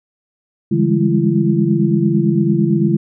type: tone cluster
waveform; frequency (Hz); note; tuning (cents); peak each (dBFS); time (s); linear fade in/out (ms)
sine; 143.1 / 165.9 / 200 / 208.9 / 337.5; D3 / E3 / G3 / G#3 / E4; -45 / +11 / +35 / +10 / +41; -18; 0.71-2.97; 10
effects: none